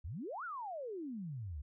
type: exponential two-way sweep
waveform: sine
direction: up then down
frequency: 65.41 to 1491 to 65.41 Hz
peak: -40 dBFS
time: 0.04-1.62 s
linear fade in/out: 10 ms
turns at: 0.44 s
effects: none